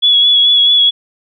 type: tone with vibrato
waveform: sine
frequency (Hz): 3380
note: G#7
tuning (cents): +30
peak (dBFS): -6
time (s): 0.02-0.91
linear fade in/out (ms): 20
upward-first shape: sine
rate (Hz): 4.6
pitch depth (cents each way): 25
effects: none